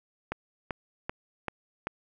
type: click train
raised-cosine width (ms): 0.5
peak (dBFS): -16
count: 5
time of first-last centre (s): 0.32-1.87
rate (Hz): 2.58
effects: none

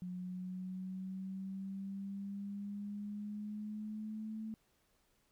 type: exponential sweep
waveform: sine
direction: up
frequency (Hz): 180 to 220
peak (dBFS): -40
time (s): 0.02-4.54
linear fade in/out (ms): 0
effects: pink hiss -75 dBFS RMS until 5.31 s

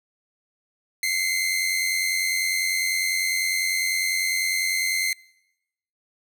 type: tone pair together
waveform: sawtooth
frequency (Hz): 2064 / 2154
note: C7 / C7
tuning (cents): -24 / +50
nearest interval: minor second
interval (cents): 74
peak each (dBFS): -20 / -24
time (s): 1.03-5.13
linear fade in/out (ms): 2
effects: noise-tail reverb RT60 0.9 s tail -24 dB re dry

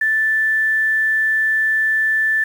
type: tone with quantisation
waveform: sine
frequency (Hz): 1760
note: A6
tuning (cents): 0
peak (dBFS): -14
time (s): 0.01-2.44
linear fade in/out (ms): 5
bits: 7
effects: none

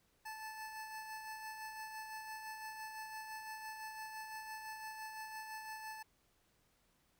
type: tone with tremolo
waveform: 25% pulse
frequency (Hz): 873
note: A5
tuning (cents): -14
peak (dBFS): -40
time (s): 0.25-6.03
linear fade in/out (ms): 10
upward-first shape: sine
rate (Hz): 5.9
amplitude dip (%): 40
effects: pink hiss -75 dBFS RMS until 7.19 s

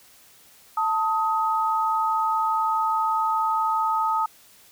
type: tone pair together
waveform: sine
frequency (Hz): 886 / 1261.2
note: A5 / D#6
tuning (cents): +12 / +23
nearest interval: tritone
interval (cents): 611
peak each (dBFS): -23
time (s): 0.77-4.26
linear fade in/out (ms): 5
effects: white hiss -53 dBFS RMS until 4.71 s

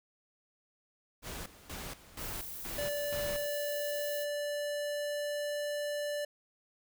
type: noise with tremolo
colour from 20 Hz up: pink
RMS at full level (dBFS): -42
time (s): 1.22-3.49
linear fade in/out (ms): 50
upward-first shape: square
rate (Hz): 2.1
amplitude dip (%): 80
type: noise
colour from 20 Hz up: violet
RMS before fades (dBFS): -43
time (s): 2.17-4.27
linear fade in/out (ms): 50
type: tone with pitch glide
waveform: square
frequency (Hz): 582 to 586.4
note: D5 to D5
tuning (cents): -16 to -3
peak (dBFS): -34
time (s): 2.78-6.25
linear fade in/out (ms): 5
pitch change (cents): +13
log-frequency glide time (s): 2.99-5.57
effects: none

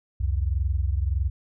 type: tone pair together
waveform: sine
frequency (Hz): 65.5 / 87.15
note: C2 / F2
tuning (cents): +2 / -3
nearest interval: perfect fourth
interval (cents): 495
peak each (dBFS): -23 / -26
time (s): 0.2-1.3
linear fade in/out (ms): 10
effects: none

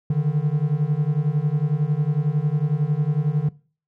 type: beating tone pair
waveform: triangle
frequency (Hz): 143.7 / 154.7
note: D3 / D#3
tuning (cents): -37 / -10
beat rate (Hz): 11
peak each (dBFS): -19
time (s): 0.1-3.49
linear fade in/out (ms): 5
effects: noise-tail reverb RT60 0.4 s tail -21 dB re dry

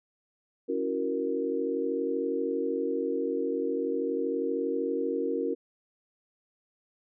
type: chord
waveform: sine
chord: F# dominant seventh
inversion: second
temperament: equal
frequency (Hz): 277.2 / 329.6 / 370 / 466.2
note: C#4 / E4 / F#4 / A#4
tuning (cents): 0 / 0 / 0 / 0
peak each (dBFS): -33 / -35 / -33 / -30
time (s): 0.68-5.55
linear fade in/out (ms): 20
effects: none

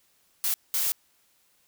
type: noise bursts at uneven times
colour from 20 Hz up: blue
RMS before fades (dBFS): -26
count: 2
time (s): 0.44-0.54 / 0.74-0.92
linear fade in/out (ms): 0
effects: white hiss -66 dBFS RMS until 1.67 s

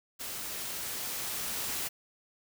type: noise with level ramp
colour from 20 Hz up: white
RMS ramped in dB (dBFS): -39 to -34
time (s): 0.19-1.89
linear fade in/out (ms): 20
effects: none

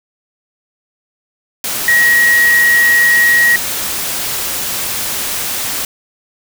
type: tone in noise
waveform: sine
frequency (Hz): 1900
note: A#6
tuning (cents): +33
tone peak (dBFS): -7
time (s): 1.88-3.56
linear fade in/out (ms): 2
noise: white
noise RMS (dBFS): -19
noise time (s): 1.64-5.85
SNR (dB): +9
effects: none

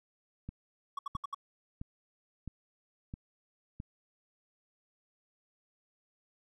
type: click train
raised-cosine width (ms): 5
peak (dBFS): -28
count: 6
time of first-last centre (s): 0.49-3.801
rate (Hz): 1.51
type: tone bursts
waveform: triangle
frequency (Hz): 1121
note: C#6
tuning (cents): +19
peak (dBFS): -32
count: 5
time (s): 0.97-1.346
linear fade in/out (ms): 5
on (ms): 20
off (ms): 69
effects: none

